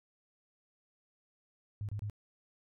sine tone bursts, 103.83 Hz, G#2, in tune, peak -35 dBFS, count 3, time 1.81-2.098 s, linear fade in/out 0 ms, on 78 ms, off 27 ms, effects none

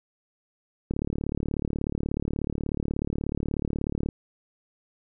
click train, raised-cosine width 3 ms, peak -15 dBFS, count 117, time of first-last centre 0.91-4.088 s, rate 36.5 Hz, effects none

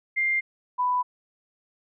sine tone pair in turn, 2100 / 993.4 Hz, C7 / B5, +6 / +10 cents, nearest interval octave + minor second, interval 1296 cents, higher first, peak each -21 dBFS, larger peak neither, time 0.16-0.41 / 0.78-1.03 s, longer neither, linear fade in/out 20 ms, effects none

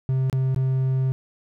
triangle tone with dropouts, 131.5 Hz, C3, 9 cents sharp, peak -17 dBFS, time 0.09-1.12 s, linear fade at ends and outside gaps 0 ms, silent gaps 0.298-0.328 / 0.546-0.562 s, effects none

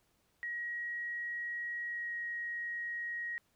sine tone with pitch glide, 1900 to 1889.1 Hz, A#6 to A#6, +33 to +23 cents, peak -36 dBFS, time 0.43-3.38 s, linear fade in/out 0 ms, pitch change -10 cents, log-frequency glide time 1.86-2.16 s, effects pink hiss -74 dBFS RMS until 3.55 s

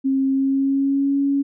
sine tone with pitch glide, 268.6 to 278.9 Hz, C4 to C#4, +46 to +11 cents, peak -16 dBFS, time 0.04-1.43 s, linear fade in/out 20 ms, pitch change +65 cents, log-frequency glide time 0.3-1.18 s, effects none

